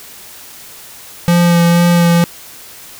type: tone with vibrato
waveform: square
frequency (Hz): 172.1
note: F3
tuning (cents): -25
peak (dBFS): -8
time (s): 1.28-2.24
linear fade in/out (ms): 0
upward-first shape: sine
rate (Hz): 2.1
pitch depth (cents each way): 15
effects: white hiss -35 dBFS RMS until 2.99 s